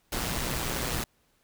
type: noise with amplitude modulation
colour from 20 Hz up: pink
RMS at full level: -28 dBFS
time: 0.12-1.04 s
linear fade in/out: 5 ms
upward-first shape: sine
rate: 120 Hz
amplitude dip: 60%
effects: pink hiss -69 dBFS RMS until 1.43 s